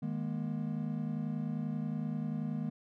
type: chord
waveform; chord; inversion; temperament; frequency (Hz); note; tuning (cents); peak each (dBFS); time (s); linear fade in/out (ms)
triangle; D# suspended fourth; none; equal with one note detuned; 155.56 / 207.7 / 238.1; D#3 / G#3 / A#3; 0 / 0 / +37; -35 / -36 / -36; 0.02-2.7; 10
effects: none